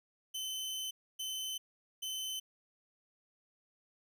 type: tone bursts at uneven times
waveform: sawtooth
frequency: 3053 Hz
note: G7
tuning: 46 cents flat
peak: -34 dBFS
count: 3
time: 0.34-0.91 / 1.19-1.58 / 2.02-2.4 s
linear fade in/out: 10 ms
effects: none